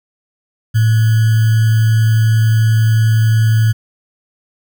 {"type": "tone with sample-and-hold", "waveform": "sine", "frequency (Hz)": 111.1, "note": "A2", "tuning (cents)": 17, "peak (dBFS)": -8, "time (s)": [0.74, 3.73], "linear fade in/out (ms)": 20, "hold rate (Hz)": 1575, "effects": []}